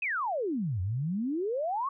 sine exponential two-way sweep, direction down then up, 2637 to 87.2 to 1144 Hz, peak -28 dBFS, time 0.02-1.89 s, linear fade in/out 5 ms, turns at 0.81 s, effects none

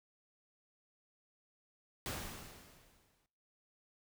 pink noise with exponential decay, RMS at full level -39 dBFS, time 2.06-3.26 s, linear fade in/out 0 ms, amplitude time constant 260 ms, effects noise-tail reverb RT60 0.8 s tail -21 dB re dry

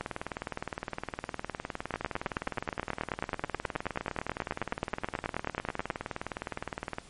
two click trains, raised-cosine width 0.5 ms, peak -14 / -18 dBFS, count 38 / 137, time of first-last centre 1.94-5.901 / 0.01-6.984 s, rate 9.34 / 19.5 Hz, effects pink hiss -54 dBFS RMS until 7.09 s + MP3 48 kbps

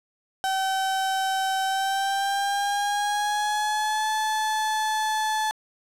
35% pulse tone with pitch glide, 767 to 865.9 Hz, G5 to A5, -38 to -28 cents, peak -21 dBFS, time 0.44-5.51 s, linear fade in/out 0 ms, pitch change +210 cents, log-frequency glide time 1.64-4.09 s, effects low-pass 11000 Hz 12 dB/octave + 8-bit

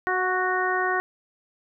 harmonic tone with a mistuned harmonic, 370 Hz, F#4, in tune, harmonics 1 / 2 / 3 / 4 / 5, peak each -28 / -28 / -28 / -28 / -28 dBFS, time 0.07-1 s, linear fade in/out 0 ms, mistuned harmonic 2, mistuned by -18 cents, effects none

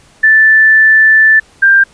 sine tone pair in turn, 1760 / 1588 Hz, A6 / G6, 0 / +22 cents, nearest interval major second, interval 178 cents, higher first, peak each -3 dBFS, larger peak neither, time 0.23-1.4 / 1.62-1.84 s, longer first, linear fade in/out 10 ms, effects pink hiss -45 dBFS RMS until 1.93 s + resampled to 22050 Hz

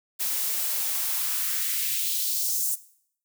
blue noise with high-pass filter sweep, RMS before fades -27 dBFS, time 0.19-2.76 s, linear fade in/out 20 ms, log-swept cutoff 230 to 7800 Hz, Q 1.6, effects noise-tail reverb RT60 0.6 s tail -17 dB re dry

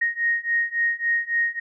sine beating tone pair, 1865 / 1868.6 Hz, A#6 / A#6, 0 / +4 cents, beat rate 3.6 Hz, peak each -24 / -23 dBFS, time 0.01-1.6 s, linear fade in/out 10 ms, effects none

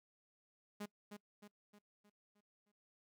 sawtooth tone with echo, 206.8 Hz, G#3, 7 cents flat, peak -39 dBFS, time 0.8-0.86 s, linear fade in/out 10 ms, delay 310 ms, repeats 6, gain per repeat -6 dB, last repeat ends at 2.72 s, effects noise-tail reverb RT60 0.1 s tail -22 dB re dry

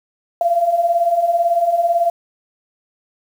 sine beating tone pair, 670 / 688 Hz, E5 / F5, +28 / -26 cents, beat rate 18 Hz, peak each -20 / -14 dBFS, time 0.41-2.1 s, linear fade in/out 2 ms, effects 7-bit

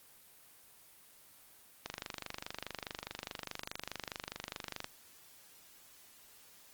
click train, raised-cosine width 0.2 ms, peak -21 dBFS, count 75, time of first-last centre 1.86-4.844 s, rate 24.8 Hz, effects white hiss -60 dBFS RMS until 6.73 s + Opus 24 kbps

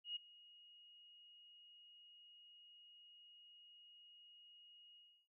sine tone with ADSR envelope, 2878 Hz, F#7, 49 cents flat, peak -40 dBFS, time 0.04-5.28 s, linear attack 120 ms, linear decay 12 ms, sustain -21 dB, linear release 320 ms, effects none

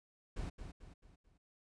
brown noise with echo, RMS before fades -41 dBFS, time 0.36-0.5 s, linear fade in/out 10 ms, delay 220 ms, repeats 4, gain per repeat -7 dB, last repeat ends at 1.38 s, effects resampled to 22050 Hz

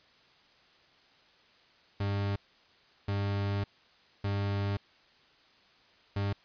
40% pulse tone bursts at uneven times, 100.4 Hz, G2, 42 cents sharp, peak -28 dBFS, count 4, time 2-2.36 / 3.08-3.64 / 4.24-4.77 / 6.16-6.33 s, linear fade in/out 5 ms, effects white hiss -62 dBFS RMS until 6.44 s + resampled to 11025 Hz

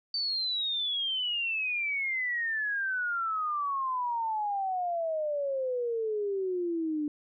sine exponential sweep, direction down, 4600 to 293.4 Hz, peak -28 dBFS, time 0.14-7.08 s, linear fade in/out 2 ms, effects none

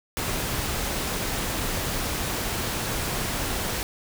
pink noise, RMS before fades -28 dBFS, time 0.17-3.83 s, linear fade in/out 0 ms, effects none

